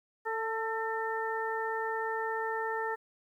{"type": "harmonic tone with a mistuned harmonic", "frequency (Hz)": 445.1, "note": "A4", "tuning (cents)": 20, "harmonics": [1, 2, 3, 4], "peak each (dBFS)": [-35, -35, -40, -37], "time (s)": [0.25, 2.96], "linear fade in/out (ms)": 20, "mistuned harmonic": 4, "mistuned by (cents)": 23, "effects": ["11-bit"]}